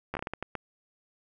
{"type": "slowing click train", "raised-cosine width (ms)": 0.5, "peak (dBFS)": -18, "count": 9, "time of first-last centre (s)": [0.14, 0.553], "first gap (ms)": 12, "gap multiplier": 1.4, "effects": []}